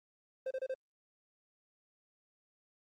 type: tone bursts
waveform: triangle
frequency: 523.3 Hz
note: C5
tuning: in tune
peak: -32 dBFS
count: 4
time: 0.46-0.742 s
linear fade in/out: 5 ms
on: 48 ms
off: 30 ms
effects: Opus 24 kbps